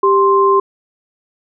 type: tone pair together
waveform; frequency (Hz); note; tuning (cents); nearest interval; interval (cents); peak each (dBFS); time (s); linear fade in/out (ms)
sine; 393.3 / 1050; G4 / C6; +6 / +6; octave + perfect fourth; 1700; -11; 0.03-0.6; 5
effects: none